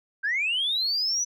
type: linear sweep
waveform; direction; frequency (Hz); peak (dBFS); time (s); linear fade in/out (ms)
sine; up; 1541 to 6000; -22; 0.23-1.25; 20
effects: tanh soft clip ceiling -19 dBFS